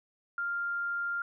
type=tone; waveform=sine; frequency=1396.9 Hz; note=F6; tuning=in tune; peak=-30 dBFS; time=0.38-1.22 s; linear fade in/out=2 ms; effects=none